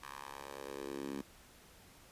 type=tone with high-pass filter sweep; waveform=10% pulse; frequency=69.3 Hz; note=C#2; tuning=in tune; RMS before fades=-45 dBFS; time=0.02-1.22 s; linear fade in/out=10 ms; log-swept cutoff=1200 to 230 Hz; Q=2.2; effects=pink hiss -60 dBFS RMS until 2.11 s + resampled to 32000 Hz